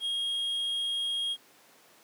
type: tone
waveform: triangle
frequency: 3262 Hz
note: G#7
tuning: 32 cents flat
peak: -27 dBFS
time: 0-1.37 s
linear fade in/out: 50 ms
effects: pink hiss -58 dBFS RMS until 2.03 s + high-pass 300 Hz 12 dB/octave